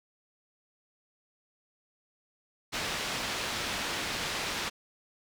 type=low-pass noise; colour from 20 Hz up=white; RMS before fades=-34 dBFS; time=2.72-4.7 s; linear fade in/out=20 ms; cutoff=4100 Hz; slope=12 dB/octave; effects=none